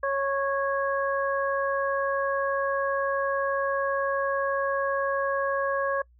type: harmonic tone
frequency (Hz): 551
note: C#5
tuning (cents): -11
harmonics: 1 / 2 / 3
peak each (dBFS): -26 / -29 / -31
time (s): 0.03-6.02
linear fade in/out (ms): 5
effects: noise-tail reverb RT60 0.1 s tail -25 dB re dry + added 60 Hz sine -55 dBFS peak until 6.19 s